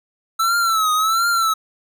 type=tone with vibrato; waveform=square; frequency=1318.5 Hz; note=E6; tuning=in tune; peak=-16 dBFS; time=0.39-1.54 s; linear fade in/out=10 ms; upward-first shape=triangle; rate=1.4 Hz; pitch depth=110 cents each way; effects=none